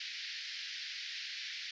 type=band-pass noise; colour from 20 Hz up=white; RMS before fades=-43 dBFS; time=0-1.71 s; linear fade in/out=5 ms; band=1700 to 5200 Hz; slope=48 dB/octave; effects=resampled to 16000 Hz